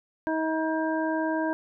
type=harmonic tone; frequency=318.1 Hz; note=D#4; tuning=38 cents sharp; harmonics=1 / 2 / 3 / 5; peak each=-27 / -30 / -32 / -34 dBFS; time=0.27-1.53 s; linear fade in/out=0 ms; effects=none